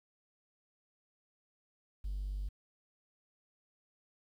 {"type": "tone", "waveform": "triangle", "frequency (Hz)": 49, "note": "G1", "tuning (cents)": 0, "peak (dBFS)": -32, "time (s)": [2.04, 2.49], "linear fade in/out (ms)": 10, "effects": ["tanh soft clip ceiling -31 dBFS", "11-bit"]}